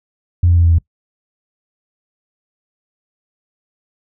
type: tone with pitch steps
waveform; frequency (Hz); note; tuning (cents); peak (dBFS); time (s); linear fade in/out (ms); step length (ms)
sine; 87.4 / 86.3 / 85.21 / 84.13 / 83.07; F2 / F2 / F2 / E2 / E2; +2 / -20 / -42 / +36 / +14; -7; 0.43-0.785; 5; 71
effects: noise-tail reverb RT60 0.1 s tail -23 dB re dry + tanh soft clip ceiling -3 dBFS